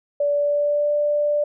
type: tone with pitch glide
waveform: sine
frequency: 578 to 589.1 Hz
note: D5 to D5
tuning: -28 to +5 cents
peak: -17 dBFS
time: 0.2-1.44 s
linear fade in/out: 5 ms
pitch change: +33 cents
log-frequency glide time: 0.31-0.92 s
effects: none